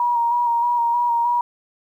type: tone with vibrato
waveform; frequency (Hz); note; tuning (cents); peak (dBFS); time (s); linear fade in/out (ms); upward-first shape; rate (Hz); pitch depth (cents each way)
sine; 950; A#5; +33; -16; 0-1.41; 2; square; 3.2; 22
effects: 9-bit